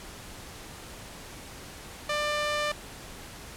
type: tone with band-pass filter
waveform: sawtooth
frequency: 595 Hz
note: D5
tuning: 22 cents sharp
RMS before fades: -29 dBFS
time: 2.09-2.72 s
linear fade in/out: 5 ms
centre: 2200 Hz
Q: 0.55
effects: pink hiss -44 dBFS RMS until 3.56 s + low-pass 12000 Hz 12 dB/octave